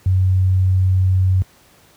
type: tone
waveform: sine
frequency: 93.4 Hz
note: F#2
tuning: 17 cents sharp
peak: -11 dBFS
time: 0.06-1.42 s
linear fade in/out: 0 ms
effects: pink hiss -51 dBFS RMS until 1.96 s + high-pass 60 Hz 12 dB/octave